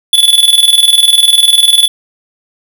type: tone with tremolo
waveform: square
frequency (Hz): 3450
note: A7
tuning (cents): -35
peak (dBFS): -3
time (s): 0.13-1.88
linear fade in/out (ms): 2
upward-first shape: square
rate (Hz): 20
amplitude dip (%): 65
effects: none